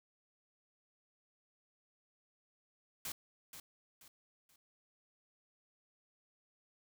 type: noise with echo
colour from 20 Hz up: white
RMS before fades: -42 dBFS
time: 3.05-3.12 s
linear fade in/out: 2 ms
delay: 480 ms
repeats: 3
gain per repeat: -9 dB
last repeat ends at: 4.56 s
effects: none